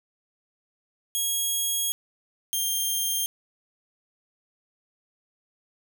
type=tone pair in turn; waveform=10% pulse; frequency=3300 / 3193 Hz; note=G#7 / G7; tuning=-12 / +31 cents; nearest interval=minor second; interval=57 cents; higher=first; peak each=-16 dBFS; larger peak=neither; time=1.15-1.92 / 2.53-3.26 s; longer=first; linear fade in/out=0 ms; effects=none